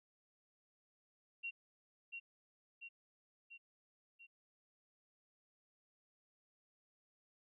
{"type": "tone with echo", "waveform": "sine", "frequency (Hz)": 2748, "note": "F7", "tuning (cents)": -29, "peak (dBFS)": -40, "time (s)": [1.43, 1.51], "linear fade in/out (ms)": 20, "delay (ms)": 690, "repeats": 4, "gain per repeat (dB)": -4, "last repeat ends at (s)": 4.27, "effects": []}